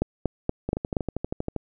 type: two click trains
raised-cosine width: 2 ms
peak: -14 / -9 dBFS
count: 12 / 5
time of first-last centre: 0.69-1.563 / 0.02-0.968 s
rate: 12.6 / 4.22 Hz
effects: none